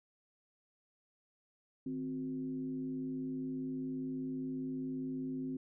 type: tone with frequency modulation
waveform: sine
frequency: 261 Hz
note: C4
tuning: 4 cents flat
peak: -36 dBFS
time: 1.86-5.57 s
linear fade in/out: 5 ms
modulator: 105 Hz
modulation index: 0.51
effects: none